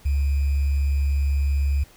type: tone with sample-and-hold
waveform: sine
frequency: 70 Hz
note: C#2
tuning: 18 cents sharp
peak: -18 dBFS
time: 0.05-1.84 s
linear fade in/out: 10 ms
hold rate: 2450 Hz
effects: pink hiss -52 dBFS RMS until 1.96 s